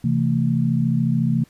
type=chord; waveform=sine; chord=A minor; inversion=first; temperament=equal with one note detuned; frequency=130.81 / 164.81 / 224.9 Hz; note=C3 / E3 / A3; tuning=0 / 0 / +38 cents; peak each=-21 dBFS; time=0.04-1.44 s; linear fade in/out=5 ms; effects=pink hiss -56 dBFS RMS until 1.49 s + resampled to 32000 Hz